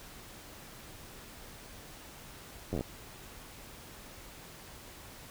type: slowing click train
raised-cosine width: 2 ms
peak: -21 dBFS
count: 7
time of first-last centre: 2.73-2.809 s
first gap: 10 ms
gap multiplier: 1.11
effects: pink hiss -50 dBFS RMS until 5.3 s